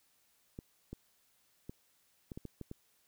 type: clicks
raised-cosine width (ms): 3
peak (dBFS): -30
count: 8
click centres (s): 0.589 / 0.93 / 1.695 / 2.318 / 2.375 / 2.453 / 2.613 / 2.714
effects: white hiss -72 dBFS RMS until 3.07 s